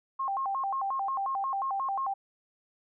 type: tone with vibrato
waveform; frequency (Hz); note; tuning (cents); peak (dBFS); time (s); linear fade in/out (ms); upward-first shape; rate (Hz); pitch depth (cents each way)
sine; 919; A#5; -25; -28; 0.19-2.14; 10; square; 5.6; 270
effects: none